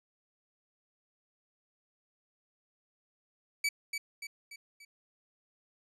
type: tone with echo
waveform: sawtooth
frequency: 2291 Hz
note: D7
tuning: 44 cents flat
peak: -24 dBFS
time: 3.64-3.69 s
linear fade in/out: 5 ms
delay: 290 ms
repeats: 4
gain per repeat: -6 dB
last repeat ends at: 4.85 s
effects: low-pass 11000 Hz 12 dB/octave